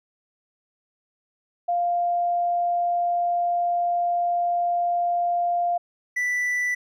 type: tone pair in turn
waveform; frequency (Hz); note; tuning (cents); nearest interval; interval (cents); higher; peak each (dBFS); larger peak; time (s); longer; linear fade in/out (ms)
sine / triangle; 698.5 / 1975.7; F5 / B6; 0 / 0; octave + tritone; 1800; second; -20; neither; 1.68-5.78 / 6.16-6.75; first; 10
effects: none